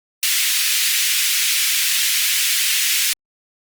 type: high-pass noise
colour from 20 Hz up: pink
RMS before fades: -18 dBFS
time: 0.23-3.13 s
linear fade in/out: 0 ms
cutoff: 2100 Hz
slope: 24 dB/octave
effects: Opus 32 kbps